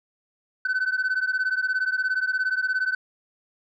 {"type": "beating tone pair", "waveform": "sine", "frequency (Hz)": [1507, 1524], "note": ["F#6", "G6"], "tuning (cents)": [31, -49], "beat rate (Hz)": 17, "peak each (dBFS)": -23, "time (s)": [0.65, 2.95], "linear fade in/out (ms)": 5, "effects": ["tanh soft clip ceiling -19 dBFS"]}